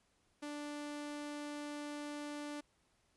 sawtooth tone, 293.7 Hz, D4, in tune, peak -38 dBFS, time 0.42-2.61 s, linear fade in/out 10 ms, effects pink hiss -75 dBFS RMS until 3.16 s + resampled to 24000 Hz

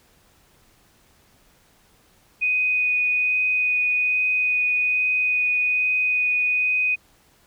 sine tone with vibrato, 2489 Hz, D#7, in tune, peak -18 dBFS, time 2.41-6.96 s, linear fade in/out 20 ms, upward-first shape sine, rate 1.2 Hz, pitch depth 8 cents each way, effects pink hiss -58 dBFS RMS until 7.46 s

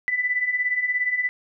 sine beating tone pair, 1975.5 / 1992.5 Hz, B6 / B6, 0 / +15 cents, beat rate 17 Hz, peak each -27 / -22 dBFS, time 0.08-1.29 s, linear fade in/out 0 ms, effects none

